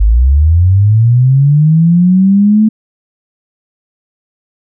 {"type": "linear sweep", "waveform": "sine", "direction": "up", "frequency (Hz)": [48.82, 220], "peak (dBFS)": -4, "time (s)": [0, 2.69], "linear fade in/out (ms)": 10, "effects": []}